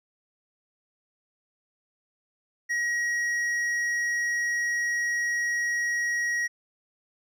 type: tone with hard clipping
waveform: sine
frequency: 1900 Hz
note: A#6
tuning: 33 cents sharp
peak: -26 dBFS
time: 2.69-6.48 s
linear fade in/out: 20 ms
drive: 6 dB
effects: none